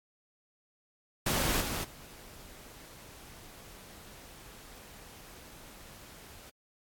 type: noise with level steps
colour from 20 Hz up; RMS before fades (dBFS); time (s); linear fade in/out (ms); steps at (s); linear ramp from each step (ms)
pink; -29 / -35 / -51; 1.26-6.5; 5; 1.6 / 1.83; 20
effects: AAC 64 kbps